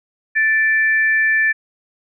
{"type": "tone pair together", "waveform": "sine", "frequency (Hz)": [1760, 2335], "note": ["A6", "D7"], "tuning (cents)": [0, -11], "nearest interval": "perfect fourth", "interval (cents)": 489, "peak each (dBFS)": [-13, -22], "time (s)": [0.35, 1.53], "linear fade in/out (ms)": 20, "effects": []}